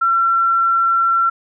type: tone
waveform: sine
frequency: 1356 Hz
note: E6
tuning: 49 cents sharp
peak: -12 dBFS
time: 0.01-1.3 s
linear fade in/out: 10 ms
effects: none